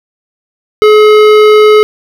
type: tone with hard clipping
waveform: sine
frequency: 425.7 Hz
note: G#4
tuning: 43 cents sharp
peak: -3 dBFS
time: 0.82-1.83 s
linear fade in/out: 0 ms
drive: 15 dB
effects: none